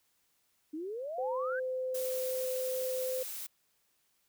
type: exponential sweep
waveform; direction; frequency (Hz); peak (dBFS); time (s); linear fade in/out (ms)
sine; up; 295.1 to 1624; -36; 0.73-1.6; 10
type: tone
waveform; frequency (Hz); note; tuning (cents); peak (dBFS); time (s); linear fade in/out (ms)
sine; 514; C5; -31; -32; 1.18-3.23; 5
type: noise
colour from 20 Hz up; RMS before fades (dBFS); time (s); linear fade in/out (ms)
blue; -41; 1.94-3.47; 10
effects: white hiss -74 dBFS RMS until 4.28 s